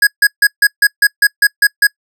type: tone bursts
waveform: square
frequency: 1661.2 Hz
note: G#6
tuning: in tune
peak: -6 dBFS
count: 10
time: 0.02-1.87 s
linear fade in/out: 5 ms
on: 50 ms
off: 150 ms
effects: noise-tail reverb RT60 0.1 s tail -25 dB re dry